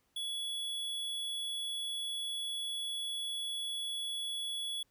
square tone, 3385 Hz, G#7, 32 cents sharp, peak -36 dBFS, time 0.16-4.83 s, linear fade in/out 5 ms, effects pink hiss -75 dBFS RMS until 4.9 s

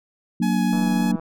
sine chord, Gb augmented, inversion none, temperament equal, 185 / 233.1 / 293.7 Hz, Gb3 / Bb3 / D4, 0 / 0 / 0 cents, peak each -21 / -21 / -26 dBFS, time 0.4-1.16 s, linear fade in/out 5 ms
sawtooth tone with vibrato, 840 Hz, G#5, 19 cents sharp, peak -25 dBFS, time 0.42-1.12 s, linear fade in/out 10 ms, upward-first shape sine, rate 3.5 Hz, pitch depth 8 cents each way
click train, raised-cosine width 1 ms, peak -23 dBFS, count 77, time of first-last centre 0.73-1.196 s, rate 163 Hz
effects none

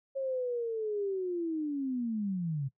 sine linear sweep, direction down, 546 to 130.81 Hz, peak -30 dBFS, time 0.15-2.69 s, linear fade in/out 20 ms, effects noise-tail reverb RT60 0.1 s tail -19 dB re dry

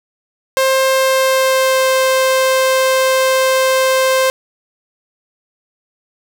sawtooth tone with pitch glide, 529 to 523.8 Hz, C5 to C5, +19 to +2 cents, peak -7 dBFS, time 0.57-4.3 s, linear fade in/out 0 ms, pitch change -17 cents, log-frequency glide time 0.84-1.91 s, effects none

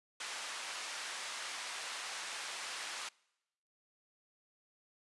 pink band-pass noise, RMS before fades -43 dBFS, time 0.2-3.09 s, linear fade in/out 5 ms, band 1100 to 8200 Hz, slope 12 dB/octave, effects noise-tail reverb RT60 0.9 s tail -25 dB re dry + resampled to 24000 Hz

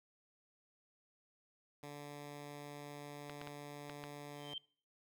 10% pulse tone, 145.4 Hz, D3, 17 cents flat, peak -39 dBFS, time 1.83-4.54 s, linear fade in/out 2 ms
clicks, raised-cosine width 0.3 ms, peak -30 dBFS, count 5, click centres 3.297 / 3.415 / 3.473 / 3.897 / 4.039 s
sine tone with exponential growth, 3136 Hz, G7, in tune, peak -39 dBFS, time 4.28-4.58 s, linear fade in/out 2 ms, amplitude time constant 64 ms
effects noise-tail reverb RT60 0.5 s tail -23 dB re dry

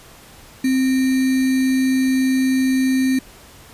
sine tone with sample-and-hold, 261.6 Hz, C4, in tune, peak -14 dBFS, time 0.64-3.19 s, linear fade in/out 5 ms, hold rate 2100 Hz, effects pink hiss -44 dBFS RMS until 3.73 s + resampled to 32000 Hz

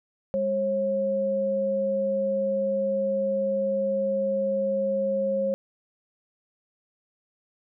sine tone pair together, 203 / 541.9 Hz, G#3 / C#5, -39 / -39 cents, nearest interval octave + perfect fourth, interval 1700 cents, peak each -31 / -23 dBFS, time 0.34-5.54 s, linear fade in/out 0 ms, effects none

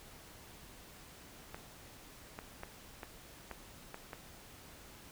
clicks, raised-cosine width 0.5 ms, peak -28 dBFS, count 7, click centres 1.545 / 2.389 / 2.634 / 3.032 / 3.513 / 3.944 / 4.132 s, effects pink hiss -55 dBFS RMS until 5.11 s

